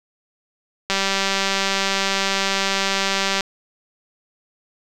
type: click train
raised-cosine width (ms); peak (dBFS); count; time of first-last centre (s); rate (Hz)
0.2; -3; 490; 0.9-3.408; 195
effects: none